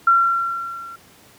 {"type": "tone with level ramp", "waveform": "sine", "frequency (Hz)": 1366, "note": "F6", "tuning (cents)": -39, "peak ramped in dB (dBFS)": [-9, -34], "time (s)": [0.07, 0.96], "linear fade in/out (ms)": 5, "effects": ["pink hiss -49 dBFS RMS until 1.38 s", "high-pass 100 Hz 12 dB/octave"]}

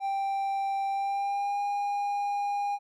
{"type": "tone with pitch glide", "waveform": "triangle", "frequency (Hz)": [786, 811.8], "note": ["G5", "G#5"], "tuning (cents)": [4, -40], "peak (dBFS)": -25, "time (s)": [0, 2.79], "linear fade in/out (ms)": 50, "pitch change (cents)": 56, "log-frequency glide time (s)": [0.89, 1.6], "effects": []}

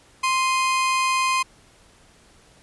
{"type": "tone pair together", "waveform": "40% pulse", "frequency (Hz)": [1046.5, 2489], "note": ["C6", "D#7"], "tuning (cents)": [0, 0], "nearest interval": "octave + minor third", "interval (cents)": 1500, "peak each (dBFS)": [-19, -25], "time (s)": [0.23, 1.43], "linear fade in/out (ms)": 10, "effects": ["pink hiss -54 dBFS RMS until 2.62 s", "resampled to 24000 Hz"]}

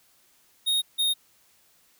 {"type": "tone pair in turn", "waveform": "square", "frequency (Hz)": [3729, 3708], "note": ["A#7", "A#7"], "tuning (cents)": [0, -10], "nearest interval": "unison", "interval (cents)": 10, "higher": "first", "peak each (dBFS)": -22, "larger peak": "neither", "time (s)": [[0.66, 0.82], [0.98, 1.14]], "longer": "neither", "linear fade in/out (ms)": 20, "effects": ["white hiss -62 dBFS RMS until 1.99 s"]}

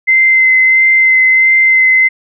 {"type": "tone with vibrato", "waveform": "sine", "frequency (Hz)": 2066, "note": "C7", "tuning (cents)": -22, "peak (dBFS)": -5, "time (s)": [0.07, 2.09], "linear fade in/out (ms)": 20, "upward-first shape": "sine", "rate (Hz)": 1.5, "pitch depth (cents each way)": 13, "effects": []}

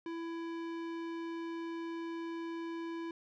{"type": "tone with tanh clipping", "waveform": "sine", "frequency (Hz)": 332.9, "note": "E4", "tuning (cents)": 17, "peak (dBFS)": -40, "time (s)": [0.06, 3.11], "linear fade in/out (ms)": 2, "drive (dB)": 18, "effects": []}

